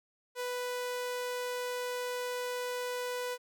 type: tone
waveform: sawtooth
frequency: 494.6 Hz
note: B4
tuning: 3 cents sharp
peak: -30 dBFS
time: 0.35-3.38 s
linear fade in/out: 50 ms
effects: none